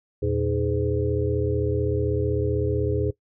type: tone cluster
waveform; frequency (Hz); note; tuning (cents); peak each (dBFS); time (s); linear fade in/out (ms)
sine; 82.8 / 118.6 / 310.3 / 416.7 / 508; E2 / A#2 / D#4 / G#4 / B4; +8 / +30 / -5 / +6 / +49; -27 / -27 / -31 / -25 / -32; 0.22-3.11; 10
effects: noise-tail reverb RT60 0.1 s tail -19 dB re dry